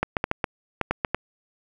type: clicks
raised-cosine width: 0.5 ms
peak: -7 dBFS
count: 9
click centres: 0.03 / 0.168 / 0.241 / 0.314 / 0.442 / 0.813 / 0.91 / 1.048 / 1.146 s
effects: 8-bit